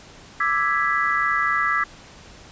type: chord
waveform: sine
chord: E dominant seventh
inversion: third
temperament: equal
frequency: 1174.7 / 1318.5 / 1661.2 / 1975.5 Hz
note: D6 / E6 / G#6 / B6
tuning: 0 / 0 / 0 / 0 cents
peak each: -24 dBFS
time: 0.4-1.84 s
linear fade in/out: 5 ms
effects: pink hiss -45 dBFS RMS until 2.51 s + resampled to 16000 Hz